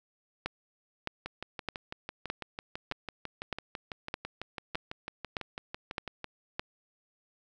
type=two click trains; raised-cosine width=0.3 ms; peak=-16 / -21 dBFS; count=11 / 31; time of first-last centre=0.46-6.595 / 1.26-6.243 s; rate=1.63 / 6.02 Hz; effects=none